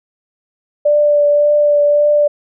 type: tone with vibrato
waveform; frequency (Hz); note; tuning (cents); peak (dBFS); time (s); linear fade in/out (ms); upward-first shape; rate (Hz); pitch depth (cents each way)
sine; 587.3; D5; 0; -8; 0.85-2.28; 10; triangle; 1.8; 16
effects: none